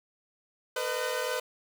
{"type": "tone cluster", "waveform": "sawtooth", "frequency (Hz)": [460.9, 504, 614, 1505], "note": ["A#4", "B4", "D#5", "F#6"], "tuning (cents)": [-20, 35, -23, 29], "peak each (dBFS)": [-33, -28, -32, -35], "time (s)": [0.76, 1.4], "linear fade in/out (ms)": 5, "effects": ["10-bit"]}